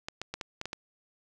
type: clicks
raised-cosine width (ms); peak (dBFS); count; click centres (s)
0.2; -18; 7; 0.085 / 0.216 / 0.34 / 0.412 / 0.614 / 0.656 / 0.731
effects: none